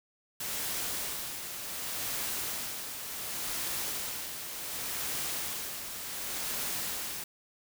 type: noise with tremolo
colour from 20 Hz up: white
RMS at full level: -34 dBFS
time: 0.4-7.24 s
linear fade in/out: 5 ms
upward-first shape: sine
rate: 0.68 Hz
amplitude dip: 50%
effects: none